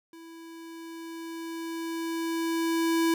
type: tone with level ramp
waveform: square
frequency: 330 Hz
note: E4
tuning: 2 cents sharp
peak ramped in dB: -46 to -22 dBFS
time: 0.13-3.14 s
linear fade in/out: 2 ms
effects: none